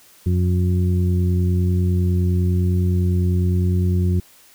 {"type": "harmonic tone", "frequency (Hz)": 89.9, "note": "F#2", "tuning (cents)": -49, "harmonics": [1, 2, 3, 4], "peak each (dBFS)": [-16, -22, -35, -29], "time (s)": [0.26, 4.2], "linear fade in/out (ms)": 5, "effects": ["white hiss -50 dBFS RMS until 4.54 s"]}